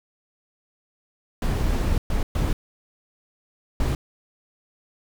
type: noise bursts at uneven times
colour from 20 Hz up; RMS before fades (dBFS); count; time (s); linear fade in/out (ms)
brown; -22; 4; 1.42-1.98 / 2.1-2.23 / 2.35-2.53 / 3.8-3.95; 2
effects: none